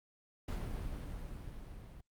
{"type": "noise with level ramp", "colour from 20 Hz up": "brown", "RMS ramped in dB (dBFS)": [-37, -51], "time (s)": [0.48, 2.01], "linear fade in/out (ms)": 5, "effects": ["Opus 48 kbps"]}